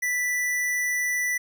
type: tone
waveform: square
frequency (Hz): 1975.5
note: B6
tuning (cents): 0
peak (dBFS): -24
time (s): 0.02-1.38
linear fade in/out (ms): 10
effects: 11-bit